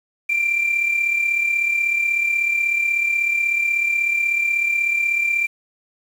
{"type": "tone with amplitude modulation", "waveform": "sine", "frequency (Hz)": 2364, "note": "D7", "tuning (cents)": 11, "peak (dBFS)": -13, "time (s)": [0.29, 5.47], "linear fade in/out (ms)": 10, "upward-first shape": "sine", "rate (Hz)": 36.3, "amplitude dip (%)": 60, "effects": ["tanh soft clip ceiling -12 dBFS", "7-bit"]}